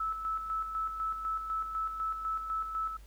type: tone with tremolo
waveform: sine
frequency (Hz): 1308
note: E6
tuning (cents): -14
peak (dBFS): -30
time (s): 0-2.97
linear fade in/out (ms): 5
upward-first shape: square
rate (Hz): 4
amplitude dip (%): 50
effects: added 50 Hz sine -49 dBFS peak until 3.06 s + pink hiss -62 dBFS RMS until 3.06 s